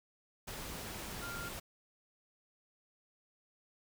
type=tone in noise; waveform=sine; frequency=1396 Hz; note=F6; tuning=1 cent flat; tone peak=-43 dBFS; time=1.22-1.49 s; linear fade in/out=10 ms; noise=pink; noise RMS=-44 dBFS; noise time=0.47-1.6 s; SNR=-2 dB; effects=none

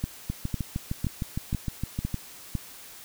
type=two click trains; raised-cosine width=5 ms; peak=-16 / -15 dBFS; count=13 / 6; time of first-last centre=0.3-2.143 / 0.04-2.553 s; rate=6.51 / 1.99 Hz; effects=white hiss -46 dBFS RMS until 3.04 s

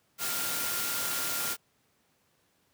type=tone in noise; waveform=sine; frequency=1400 Hz; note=F6; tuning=4 cents sharp; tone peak=-39 dBFS; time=0.18-1.57 s; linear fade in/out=50 ms; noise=white; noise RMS=-32 dBFS; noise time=0.18-1.57 s; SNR=-10 dB; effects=pink hiss -70 dBFS RMS until 2.73 s + high-pass 100 Hz 12 dB/octave

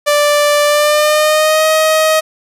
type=tone with pitch glide; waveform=sawtooth; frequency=587.3 to 629.5 Hz; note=D5 to D#5; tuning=0 to +20 cents; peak=-5 dBFS; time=0.06-2.21 s; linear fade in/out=20 ms; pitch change=+120 cents; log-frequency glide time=0.65-1.66 s; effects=resampled to 32000 Hz + 7-bit

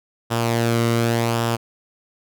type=tone with flanger; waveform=sawtooth; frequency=116.54 Hz; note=A#2; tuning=in tune; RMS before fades=-20 dBFS; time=0.3-1.57 s; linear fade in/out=20 ms; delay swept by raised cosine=0.46 to 1.2 ms; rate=0.88 Hz; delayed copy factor=-0.5; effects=none

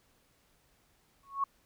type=tone with exponential growth; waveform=sine; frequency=1104 Hz; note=C#6; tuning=7 cents flat; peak=-24 dBFS; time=1.23-1.44 s; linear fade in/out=5 ms; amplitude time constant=44 ms; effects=pink hiss -69 dBFS RMS until 1.65 s

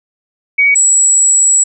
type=tone pair in turn; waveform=sine; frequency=2254 / 7772 Hz; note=C#7 / B8; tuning=+28 / -29 cents; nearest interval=octave + major sixth; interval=2143 cents; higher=second; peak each=-6 dBFS; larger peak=neither; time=0.58-0.75 / 0.75-1.64 s; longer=second; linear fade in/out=10 ms; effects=none

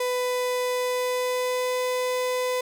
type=tone with pitch glide; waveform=35% pulse; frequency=498.8 to 502.9 Hz; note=B4 to B4; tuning=+17 to +31 cents; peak=-22 dBFS; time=0-2.61 s; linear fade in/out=5 ms; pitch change=+14 cents; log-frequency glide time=0.73-1.79 s; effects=none

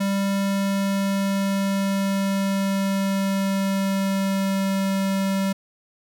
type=tone with pitch glide; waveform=square; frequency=197 to 194.18 Hz; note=G3 to G3; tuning=+9 to -16 cents; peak=-21 dBFS; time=0-5.53 s; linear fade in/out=10 ms; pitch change=-25 cents; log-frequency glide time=0.35-4.86 s; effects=none

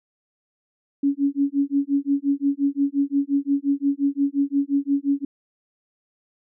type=tone with tremolo; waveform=sine; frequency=280.5 Hz; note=C#4; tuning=21 cents sharp; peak=-15 dBFS; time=1.03-5.25 s; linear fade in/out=5 ms; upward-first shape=sine; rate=5.7 Hz; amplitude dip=100%; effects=none

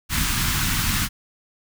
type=band-stop noise; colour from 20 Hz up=pink; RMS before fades=-22 dBFS; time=0.09-1.09 s; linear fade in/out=50 ms; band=250 to 1100 Hz; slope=24 dB/octave; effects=none

